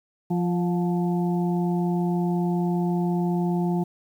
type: harmonic tone with a mistuned harmonic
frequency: 174.61 Hz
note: F3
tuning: in tune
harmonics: 1 / 2 / 4 / 5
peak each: -22 / -28 / -34 / -36 dBFS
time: 0.3-3.84 s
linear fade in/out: 10 ms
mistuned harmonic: 4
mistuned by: +33 cents
effects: 9-bit